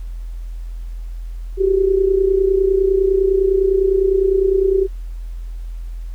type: tone with amplitude modulation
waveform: sine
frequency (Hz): 384.9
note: G4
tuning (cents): -32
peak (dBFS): -9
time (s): 1.57-4.88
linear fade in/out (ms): 50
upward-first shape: sine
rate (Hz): 29.9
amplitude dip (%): 70
effects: added 42 Hz sine -25 dBFS peak until 6.14 s + pink hiss -54 dBFS RMS until 6.14 s